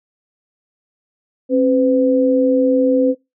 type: tone pair together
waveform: sine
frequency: 268.3 / 505.9 Hz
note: C4 / B4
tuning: +44 / +42 cents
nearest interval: major seventh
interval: 1098 cents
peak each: -14 dBFS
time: 1.49-3.15 s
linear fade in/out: 50 ms
effects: noise-tail reverb RT60 0.2 s tail -20 dB re dry